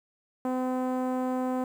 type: tone with low-pass filter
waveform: sawtooth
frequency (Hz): 255.4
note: C4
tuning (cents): -42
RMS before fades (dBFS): -29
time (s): 0.45-1.64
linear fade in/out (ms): 2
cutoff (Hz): 910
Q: 1.3
effects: 9-bit